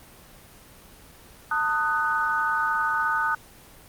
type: chord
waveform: sine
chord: D# diminished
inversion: second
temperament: just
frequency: 896 / 1244.5 / 1493.4 Hz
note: A5 / D#6 / F#6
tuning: +31 / 0 / +16 cents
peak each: -28 / -25 / -25 dBFS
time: 1.51-3.35 s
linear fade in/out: 5 ms
effects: pink hiss -49 dBFS RMS until 3.88 s + Opus 24 kbps